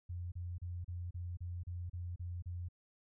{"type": "tone bursts", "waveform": "sine", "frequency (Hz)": 87.9, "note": "F2", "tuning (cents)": 12, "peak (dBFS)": -39, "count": 10, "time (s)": [0.09, 2.687], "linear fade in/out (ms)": 10, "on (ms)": 230, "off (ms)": 33, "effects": []}